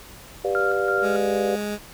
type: chord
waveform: sine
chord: G dominant seventh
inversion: none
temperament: just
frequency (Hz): 392 / 490 / 588 / 705.6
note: G4 / B4 / D5 / F5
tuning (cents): 0 / -14 / +2 / +18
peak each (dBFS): -24 / -27 / -27 / -29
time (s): 0.44-1.56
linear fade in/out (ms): 10
type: tone with tremolo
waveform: sine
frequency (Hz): 1393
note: F6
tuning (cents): -5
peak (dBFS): -22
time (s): 0.55-1.16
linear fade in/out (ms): 0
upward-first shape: square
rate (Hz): 3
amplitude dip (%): 45
type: tone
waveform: 20% pulse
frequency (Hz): 207.7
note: G#3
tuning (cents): 0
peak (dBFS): -21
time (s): 1.01-1.79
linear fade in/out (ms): 50
effects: pink hiss -44 dBFS RMS until 1.93 s